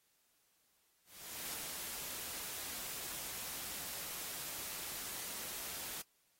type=noise with ADSR envelope; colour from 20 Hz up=white; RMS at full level=-42 dBFS; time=1.05-6.02 s; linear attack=490 ms; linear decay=3 ms; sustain=-2 dB; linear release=6 ms; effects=white hiss -75 dBFS RMS until 6.39 s + AAC 48 kbps